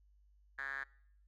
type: tone with band-pass filter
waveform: 5% pulse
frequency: 136.9 Hz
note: C#3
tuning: 21 cents flat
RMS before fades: -42 dBFS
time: 0.58-0.84 s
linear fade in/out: 10 ms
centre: 1700 Hz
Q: 9.5
effects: noise-tail reverb RT60 0.7 s tail -24 dB re dry + added 50 Hz sine -64 dBFS peak until 1.27 s